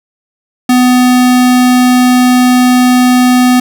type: tone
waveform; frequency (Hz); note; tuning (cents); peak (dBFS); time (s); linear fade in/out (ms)
square; 250; B3; +21; -5; 0.69-3.6; 5
effects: none